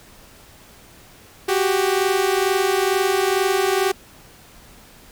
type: tone pair together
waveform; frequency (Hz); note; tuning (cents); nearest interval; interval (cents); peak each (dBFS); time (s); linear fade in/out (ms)
sawtooth; 372.7 / 394.9; F#4 / G4; +13 / +13; minor second; 100; -16; 1.48-3.92; 10
effects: pink hiss -47 dBFS RMS until 5.11 s